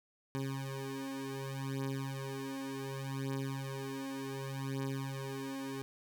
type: beating tone pair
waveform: 20% pulse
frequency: 135.1 / 135.77 Hz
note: C#3 / C#3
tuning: -44 / -36 cents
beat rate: 0.67 Hz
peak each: -35 / -36 dBFS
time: 0.35-5.82 s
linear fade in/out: 0 ms
effects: none